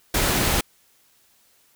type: noise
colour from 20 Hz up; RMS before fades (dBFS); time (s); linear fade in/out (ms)
pink; -21; 0.14-0.61; 5
effects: white hiss -60 dBFS RMS until 1.75 s